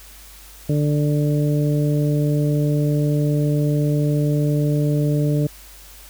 harmonic tone, 147.6 Hz, D3, 9 cents sharp, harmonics 1 / 2 / 3 / 4, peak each -17 / -23 / -27 / -29 dBFS, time 0.69-5.47 s, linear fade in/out 5 ms, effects added 50 Hz sine -44 dBFS peak until 6.09 s + white hiss -44 dBFS RMS until 6.09 s

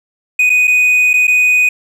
triangle tone with dropouts, 2489 Hz, D#7, in tune, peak -6 dBFS, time 0.39-1.69 s, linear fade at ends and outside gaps 5 ms, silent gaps 0.496-0.5 / 0.673-0.677 / 1.133-1.138 / 1.271-1.278 s, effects none

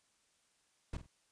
brown noise with echo, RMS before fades -37 dBFS, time 0.93-0.97 s, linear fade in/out 5 ms, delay 47 ms, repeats 2, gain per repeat -11 dB, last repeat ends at 1.064 s, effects white hiss -74 dBFS RMS until 1.31 s + resampled to 22050 Hz

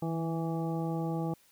harmonic tone with a mistuned harmonic, 164.81 Hz, E3, in tune, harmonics 1 / 2 / 3 / 4 / 5 / 7, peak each -32 / -36 / -40 / -44 / -40 / -49 dBFS, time 0.02-1.34 s, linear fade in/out 5 ms, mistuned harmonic 1, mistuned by -25 cents, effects white hiss -64 dBFS RMS until 1.51 s

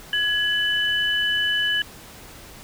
sine tone pair together, 1678.6 / 2991 Hz, G#6 / F#7, +18 / +18 cents, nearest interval minor seventh, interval 1000 cents, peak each -22 dBFS, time 0.13-1.82 s, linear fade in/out 2 ms, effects pink hiss -43 dBFS RMS until 2.63 s

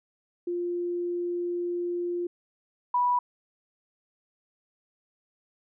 sine tone pair in turn, 350 / 981.4 Hz, F4 / B5, +4 / -11 cents, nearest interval octave + tritone, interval 1785 cents, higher second, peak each -27 / -21 dBFS, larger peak second, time 0.47-2.27 / 2.94-3.19 s, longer first, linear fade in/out 5 ms, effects none

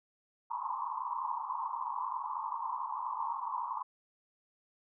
white band-pass noise, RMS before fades -37 dBFS, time 0.5-3.83 s, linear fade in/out 10 ms, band 880 to 1100 Hz, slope 96 dB/octave, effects none

